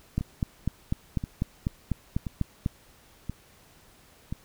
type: two click trains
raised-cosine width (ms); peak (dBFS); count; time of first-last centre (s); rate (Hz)
5; -19 / -13; 5 / 11; 0.21-4.325 / 0.18-2.661; 0.972 / 4.03
effects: pink hiss -57 dBFS RMS until 4.44 s